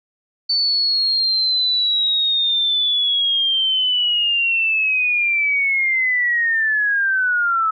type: linear sweep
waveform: sine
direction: down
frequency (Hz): 4525 to 1292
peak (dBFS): -15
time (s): 0.49-7.71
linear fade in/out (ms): 10
effects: none